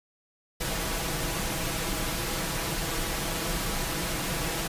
pink noise with comb filter, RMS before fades -30 dBFS, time 0.6-4.68 s, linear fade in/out 10 ms, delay 6.1 ms, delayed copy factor +0.55, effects resampled to 32000 Hz

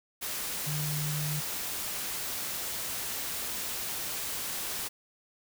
sine tone in noise, 150 Hz, D3, 37 cents sharp, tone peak -31 dBFS, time 0.66-1.41 s, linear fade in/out 20 ms, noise white, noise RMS -35 dBFS, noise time 0.21-4.89 s, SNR +1 dB, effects none

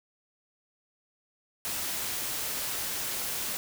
white noise, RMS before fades -33 dBFS, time 1.65-3.57 s, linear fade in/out 0 ms, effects none

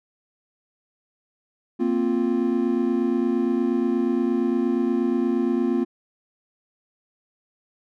triangle chord, Bb suspended second, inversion none, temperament equal, 233.1 / 261.6 / 349.2 Hz, Bb3 / C4 / F4, 0 / 0 / 0 cents, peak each -22 dBFS, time 1.79-5.85 s, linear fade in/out 20 ms, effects none

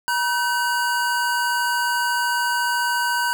square tone pair together, 960.1 / 1526 Hz, B5 / G6, -49 / -47 cents, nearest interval minor sixth, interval 802 cents, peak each -23 dBFS, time 0.08-3.33 s, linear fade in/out 0 ms, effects none

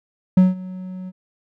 triangle tone with ADSR envelope, 185 Hz, F#3, in tune, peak -5 dBFS, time 0.37-1.12 s, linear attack 5 ms, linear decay 170 ms, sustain -22 dB, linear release 37 ms, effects none

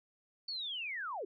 sine linear sweep, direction down, 4543 to 341.1 Hz, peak -37 dBFS, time 0.48-1.25 s, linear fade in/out 5 ms, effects none

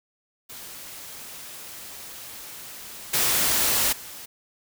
white noise with level steps, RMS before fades -40 / -22 / -40 dBFS, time 0.49-4.26 s, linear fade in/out 10 ms, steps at 3.13 / 3.92 s, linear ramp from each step 10 ms, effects none

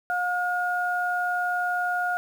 sine tone pair together, 716 / 1432 Hz, F5 / F6, +43 / +43 cents, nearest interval octave, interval 1200 cents, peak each -26 dBFS, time 0.1-2.17 s, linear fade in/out 0 ms, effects 8-bit

